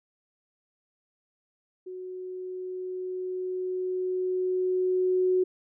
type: tone with level ramp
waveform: sine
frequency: 368.6 Hz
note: F#4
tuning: 7 cents flat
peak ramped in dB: -36 to -20 dBFS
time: 1.86-5.44 s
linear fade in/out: 10 ms
effects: none